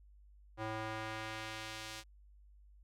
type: tone with band-pass filter sweep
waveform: square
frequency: 109.8 Hz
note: A2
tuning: 3 cents flat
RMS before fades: -43 dBFS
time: 0.57-2.04 s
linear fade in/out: 50 ms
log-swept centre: 890 to 5100 Hz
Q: 0.71
effects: added 50 Hz sine -58 dBFS peak until 2.83 s

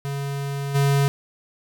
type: tone with level steps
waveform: square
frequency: 140 Hz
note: C#3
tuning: 18 cents sharp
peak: -26 / -17 dBFS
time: 0.05-1.08 s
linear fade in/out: 0 ms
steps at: 0.74 s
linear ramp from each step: 20 ms
effects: none

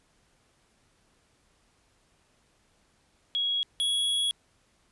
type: tone pair in turn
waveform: sine / square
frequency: 3319 / 3342 Hz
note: G#7 / G#7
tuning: -2 / +10 cents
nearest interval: unison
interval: 12 cents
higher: second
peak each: -25 dBFS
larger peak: neither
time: 3.35-3.63 / 3.8-4.31 s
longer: second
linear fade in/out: 0 ms
effects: pink hiss -67 dBFS RMS until 4.91 s + resampled to 24000 Hz

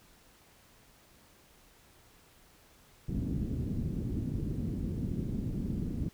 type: low-pass noise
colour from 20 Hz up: white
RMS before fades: -34 dBFS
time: 3.08-6.09 s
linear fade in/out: 5 ms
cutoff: 260 Hz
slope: 24 dB/octave
effects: pink hiss -61 dBFS RMS until 6.13 s

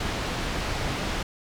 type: low-pass noise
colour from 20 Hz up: pink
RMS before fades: -29 dBFS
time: 0-1.23 s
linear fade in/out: 5 ms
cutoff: 4800 Hz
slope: 12 dB/octave
effects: none

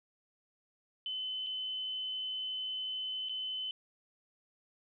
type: tone with dropouts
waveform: sine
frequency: 3037 Hz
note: F#7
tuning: 44 cents sharp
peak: -35 dBFS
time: 1.06-3.71 s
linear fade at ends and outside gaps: 1 ms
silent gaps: 1.464-1.468 / 3.287-3.294 s
effects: none

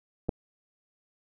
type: clicks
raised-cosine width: 2 ms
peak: -30 / -13 dBFS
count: 2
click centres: 0.286 / 0.292 s
effects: none

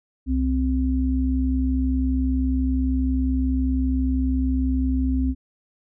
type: tone pair together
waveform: sine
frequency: 65.15 / 260.6 Hz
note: C2 / C4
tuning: -7 / -7 cents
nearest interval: 2 octaves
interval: 2400 cents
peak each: -21 / -22 dBFS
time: 0.26-5.35 s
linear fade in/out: 50 ms
effects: none

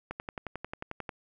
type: click train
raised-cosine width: 0.5 ms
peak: -21 dBFS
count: 12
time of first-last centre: 0.11-1.092 s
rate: 11.2 Hz
effects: none

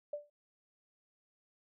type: tone with exponential decay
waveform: sine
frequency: 587.3 Hz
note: D5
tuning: in tune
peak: -33 dBFS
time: 0.13-0.3 s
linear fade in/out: 5 ms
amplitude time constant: 36 ms
effects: none

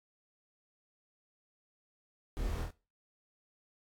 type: noise with echo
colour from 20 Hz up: brown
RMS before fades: -39 dBFS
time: 2.37-2.63 s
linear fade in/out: 0 ms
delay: 25 ms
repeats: 3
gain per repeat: -2 dB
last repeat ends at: 2.705 s
effects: noise-tail reverb RT60 0.3 s tail -18 dB re dry + AAC 64 kbps

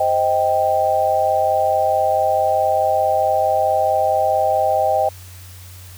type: chord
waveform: sine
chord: C minor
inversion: none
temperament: just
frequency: 523.3 / 627.9 / 784.9 Hz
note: C5 / Eb5 / G5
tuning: 0 / +16 / +2 cents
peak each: -22 / -18 / -17 dBFS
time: 0-5.09 s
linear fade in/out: 5 ms
effects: added 91 Hz sine -37 dBFS peak until 5.97 s + white hiss -43 dBFS RMS until 5.97 s

